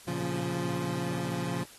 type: chord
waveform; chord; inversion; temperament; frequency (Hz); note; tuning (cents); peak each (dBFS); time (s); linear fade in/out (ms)
25% pulse; Bb minor; none; equal; 116.54 / 138.59 / 174.61; Bb2 / Db3 / F3; 0 / 0 / 0; -34 / -32 / -30; 0.07-1.64; 10
effects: white hiss -52 dBFS RMS until 1.78 s + AAC 32 kbps